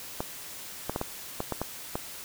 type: clicks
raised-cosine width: 1 ms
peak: -15 dBFS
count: 8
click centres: 0.205 / 0.896 / 0.961 / 1.014 / 1.404 / 1.523 / 1.616 / 1.955 s
effects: white hiss -42 dBFS RMS until 2.24 s